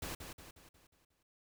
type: noise with echo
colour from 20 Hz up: pink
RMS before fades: -42 dBFS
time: 0.02-0.15 s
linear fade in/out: 5 ms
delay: 180 ms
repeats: 6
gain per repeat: -6 dB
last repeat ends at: 1.23 s
effects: none